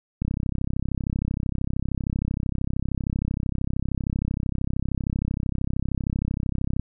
click train, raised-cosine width 5 ms, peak -13 dBFS, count 218, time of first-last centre 0.22-6.796 s, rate 33 Hz, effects none

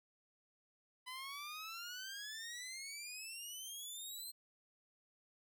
15% pulse exponential sweep, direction up, 999 to 4186 Hz, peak -39 dBFS, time 1.06-4.32 s, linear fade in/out 20 ms, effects none

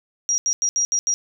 sine tone bursts at uneven times, 5710 Hz, F8, 37 cents sharp, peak -17 dBFS, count 6, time 0.29-0.38 / 0.46-0.53 / 0.62-0.69 / 0.76-0.85 / 0.92-0.99 / 1.07-1.14 s, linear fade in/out 0 ms, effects none

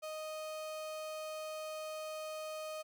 35% pulse tone, 622.3 Hz, D#5, in tune, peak -39 dBFS, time 0.02-2.83 s, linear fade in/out 20 ms, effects none

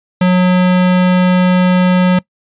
square tone, 181.9 Hz, F#3, 29 cents flat, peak -8 dBFS, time 0.21-2.19 s, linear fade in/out 5 ms, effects noise-tail reverb RT60 0.1 s tail -23 dB re dry + resampled to 8000 Hz

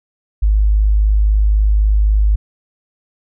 sine tone, 51.91 Hz, G#1, in tune, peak -9 dBFS, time 0.42-2.36 s, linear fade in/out 10 ms, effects none

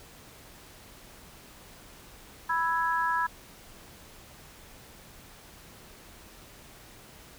sine chord, E major, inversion second, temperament equal, 987.8 / 1318.5 / 1661.2 Hz, B5 / E6 / G#6, 0 / 0 / 0 cents, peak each -27 / -32 / -30 dBFS, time 2.49-3.27 s, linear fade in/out 10 ms, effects pink hiss -51 dBFS RMS until 7.38 s

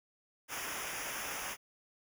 pink noise with comb filter, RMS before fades -40 dBFS, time 0.48-1.57 s, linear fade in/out 50 ms, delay 0.24 ms, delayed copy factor -0.9, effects none

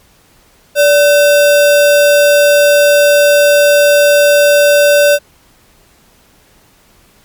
sine tone with sample-and-hold, 580 Hz, D5, 22 cents flat, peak -4 dBFS, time 0.75-5.19 s, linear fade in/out 50 ms, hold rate 2100 Hz, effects pink hiss -48 dBFS RMS until 7.24 s + MP3 96 kbps

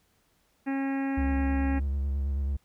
harmonic tone, 272 Hz, C#4, 33 cents flat, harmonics 1 / 2 / 3 / 4 / 5 / 6 / 7 / 8 / 9 / 10, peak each -27 / -42 / -38 / -49 / -49 / -43 / -43 / -51 / -47 / -54 dBFS, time 0.66-1.8 s, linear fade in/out 20 ms
triangle tone with vibrato, 69.3 Hz, C#2, in tune, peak -24 dBFS, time 1.17-2.57 s, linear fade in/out 10 ms, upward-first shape square, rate 9.2 Hz, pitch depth 36 cents each way
effects pink hiss -69 dBFS RMS until 2.64 s

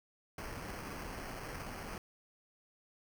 pink noise with sample-and-hold, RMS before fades -44 dBFS, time 0.38-1.98 s, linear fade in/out 2 ms, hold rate 3675 Hz, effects none

